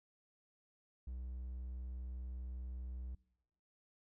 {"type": "tone", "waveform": "triangle", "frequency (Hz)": 62.5, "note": "B1", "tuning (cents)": 21, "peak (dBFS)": -40, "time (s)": [1.07, 3.15], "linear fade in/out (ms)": 5, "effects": ["noise-tail reverb RT60 0.9 s tail -23 dB re dry"]}